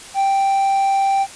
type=tone with quantisation; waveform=triangle; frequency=784 Hz; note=G5; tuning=in tune; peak=-12 dBFS; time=0.14-1.27 s; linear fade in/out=50 ms; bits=7; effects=white hiss -37 dBFS RMS until 1.35 s + resampled to 22050 Hz